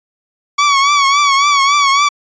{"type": "tone with vibrato", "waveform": "sawtooth", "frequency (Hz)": 1129, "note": "C#6", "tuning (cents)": 31, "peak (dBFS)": -5, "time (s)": [0.58, 2.09], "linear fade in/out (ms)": 10, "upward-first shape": "triangle", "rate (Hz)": 3.6, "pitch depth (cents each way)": 73, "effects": ["resampled to 16000 Hz"]}